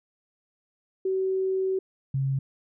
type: tone pair in turn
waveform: sine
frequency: 379.5 / 135.38 Hz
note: F#4 / C#3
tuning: +44 / -41 cents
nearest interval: octave + tritone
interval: 1785 cents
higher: first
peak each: -23 dBFS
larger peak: neither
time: 1.05-1.79 / 2.14-2.39 s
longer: first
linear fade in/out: 5 ms
effects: none